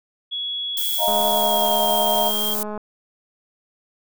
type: tone with pitch glide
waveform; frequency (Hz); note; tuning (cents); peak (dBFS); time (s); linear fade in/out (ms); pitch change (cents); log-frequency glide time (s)
sine; 3360 to 3212; G#7 to G7; +19 to +41; -24; 0.31-2.55; 20; -78; 1.28-1.79
type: noise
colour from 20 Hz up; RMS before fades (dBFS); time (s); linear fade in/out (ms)
violet; -25; 0.77-2.63; 2
type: chord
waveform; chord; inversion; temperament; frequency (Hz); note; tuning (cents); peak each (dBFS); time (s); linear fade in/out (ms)
sine; Eb suspended second; none; equal; 622.3 / 698.5 / 932.3; Eb5 / F5 / Bb5; 0 / 0 / 0; -23; 0.98-2.32; 50
type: click train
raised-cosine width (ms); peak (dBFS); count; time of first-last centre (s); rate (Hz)
1; -18; 359; 1.08-2.777; 211
effects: none